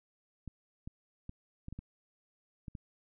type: clicks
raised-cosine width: 5 ms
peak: -30 dBFS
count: 8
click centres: 0.477 / 0.875 / 1.294 / 1.684 / 1.726 / 1.79 / 2.682 / 2.752 s
effects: none